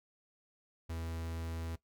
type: tone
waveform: 45% pulse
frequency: 82.3 Hz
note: E2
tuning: 2 cents flat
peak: -38 dBFS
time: 0.89-1.76 s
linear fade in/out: 10 ms
effects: noise-tail reverb RT60 0.1 s tail -17 dB re dry